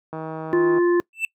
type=click train; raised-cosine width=1 ms; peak=-18 dBFS; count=105; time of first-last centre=0.13-0.784 s; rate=159 Hz
type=harmonic tone; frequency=349.2 Hz; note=F4; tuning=in tune; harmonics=1 / 3 / 5; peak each=-15 / -29 / -30 dBFS; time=0.53-1 s; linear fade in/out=0 ms
type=tone with exponential growth; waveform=triangle; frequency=2658 Hz; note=E7; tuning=14 cents sharp; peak=-15 dBFS; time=1.13-1.25 s; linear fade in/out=2 ms; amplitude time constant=25 ms
effects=noise-tail reverb RT60 0.1 s tail -24 dB re dry + high-pass 100 Hz 12 dB/octave